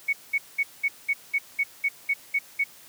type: tone bursts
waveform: sine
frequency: 2224 Hz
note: C#7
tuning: 5 cents sharp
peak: -20 dBFS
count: 11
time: 0.08-2.641 s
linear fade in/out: 10 ms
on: 51 ms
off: 200 ms
effects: white hiss -50 dBFS RMS until 2.88 s + high-pass 80 Hz 12 dB/octave